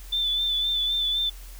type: tone with vibrato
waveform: sine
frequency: 3520 Hz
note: A7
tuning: in tune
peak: -22 dBFS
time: 0.12-1.3 s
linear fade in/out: 10 ms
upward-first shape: sine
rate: 3.9 Hz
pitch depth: 32 cents each way
effects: added 43 Hz sine -39 dBFS peak until 1.59 s + white hiss -49 dBFS RMS until 1.59 s